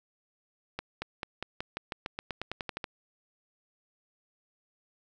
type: accelerating click train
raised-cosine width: 0.3 ms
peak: -18 dBFS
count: 16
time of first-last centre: 0.79-2.842 s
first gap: 230 ms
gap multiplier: 0.92
effects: none